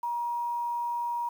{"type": "tone with quantisation", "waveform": "sine", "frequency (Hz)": 951, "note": "A#5", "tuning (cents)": 34, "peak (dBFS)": -28, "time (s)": [0.03, 1.29], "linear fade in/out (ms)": 5, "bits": 9, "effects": []}